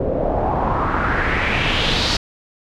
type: noise with low-pass filter sweep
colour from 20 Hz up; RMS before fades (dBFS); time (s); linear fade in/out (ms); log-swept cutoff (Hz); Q
pink; -19; 0-2.17; 5; 470 to 4800; 3.3
effects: none